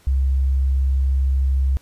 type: tone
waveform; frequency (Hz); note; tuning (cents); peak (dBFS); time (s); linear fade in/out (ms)
sine; 66.8; C2; +36; -15; 0.07-1.77; 0
effects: pink hiss -54 dBFS RMS until 1.81 s + resampled to 32000 Hz